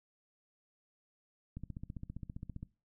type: click train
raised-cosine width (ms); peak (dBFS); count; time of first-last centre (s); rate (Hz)
5; -30; 17; 1.57-2.63; 15.1
effects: noise-tail reverb RT60 0.3 s tail -20 dB re dry